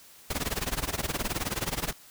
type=noise with tremolo; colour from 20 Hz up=pink; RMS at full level=-28 dBFS; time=0.3-1.93 s; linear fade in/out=5 ms; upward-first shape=sine; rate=19 Hz; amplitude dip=90%; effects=white hiss -53 dBFS RMS until 2.1 s